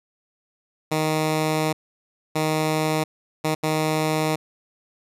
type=tone bursts at uneven times; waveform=10% pulse; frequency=156 Hz; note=D#3; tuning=5 cents sharp; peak=-12 dBFS; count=4; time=0.91-1.73 / 2.35-3.04 / 3.44-3.55 / 3.63-4.36 s; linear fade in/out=10 ms; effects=resampled to 32000 Hz